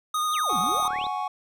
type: tone with vibrato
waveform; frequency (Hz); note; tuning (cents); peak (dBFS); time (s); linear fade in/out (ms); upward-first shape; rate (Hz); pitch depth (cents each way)
square; 1235; D#6; -13; -24; 0.14-0.88; 5; triangle; 11; 22
type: exponential two-way sweep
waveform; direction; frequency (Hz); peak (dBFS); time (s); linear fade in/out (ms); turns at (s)
sine; down then up; 4186 to 155.56 to 4186; -32; 0.32-1.07; 10; 0.59
type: chord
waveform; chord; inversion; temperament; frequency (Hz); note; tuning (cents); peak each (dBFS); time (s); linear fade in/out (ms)
triangle; F# suspended second; none; just; 740 / 832.5 / 1110; F#5 / G#5 / C#6; 0 / +4 / +2; -29; 0.49-1.28; 5
type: click train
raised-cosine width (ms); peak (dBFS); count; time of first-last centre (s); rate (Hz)
1; -27; 21; 0.53-1.068; 37.2
effects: none